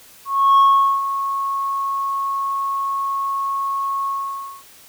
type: tone with ADSR envelope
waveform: sine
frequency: 1098 Hz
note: C#6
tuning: 17 cents flat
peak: -6 dBFS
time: 0.25-4.64 s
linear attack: 330 ms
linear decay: 430 ms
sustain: -13 dB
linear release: 570 ms
effects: tanh soft clip ceiling -8 dBFS + white hiss -46 dBFS RMS until 4.88 s